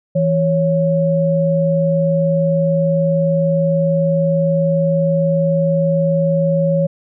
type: tone pair together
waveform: sine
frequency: 164.71 / 554 Hz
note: E3 / C#5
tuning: -1 / -1 cents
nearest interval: octave + major sixth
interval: 2100 cents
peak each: -15 dBFS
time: 0.15-6.87 s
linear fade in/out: 10 ms
effects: none